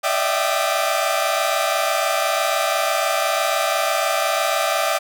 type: tone cluster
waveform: sawtooth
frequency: 584 / 646 / 672 / 775 / 1212 Hz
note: D5 / E5 / E5 / G5 / D#6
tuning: -10 / -35 / +33 / -20 / -46 cents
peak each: -21 dBFS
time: 0.03-4.99 s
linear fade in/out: 20 ms
effects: none